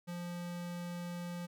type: tone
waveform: square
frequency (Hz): 174.61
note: F3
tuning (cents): 0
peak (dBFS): -40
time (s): 0.07-1.47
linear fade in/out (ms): 20
effects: none